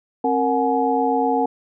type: tone cluster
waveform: sine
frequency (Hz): 267.3 / 463.7 / 736 / 844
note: C4 / A#4 / F#5 / G#5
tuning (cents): +37 / -9 / -9 / +28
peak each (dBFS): -22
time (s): 0.24-1.46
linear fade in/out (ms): 5
effects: none